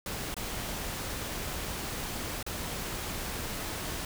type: noise with dropouts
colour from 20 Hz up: pink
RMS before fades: -36 dBFS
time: 0.06-4.05 s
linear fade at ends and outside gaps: 2 ms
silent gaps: 0.343-0.366 / 2.428-2.464 s
effects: none